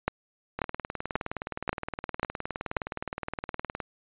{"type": "two click trains", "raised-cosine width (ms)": 0.5, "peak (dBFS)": [-17, -9], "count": [63, 6], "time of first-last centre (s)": [[0.59, 3.802], [0.08, 2.768]], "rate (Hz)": [19.3, 1.86], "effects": ["resampled to 8000 Hz"]}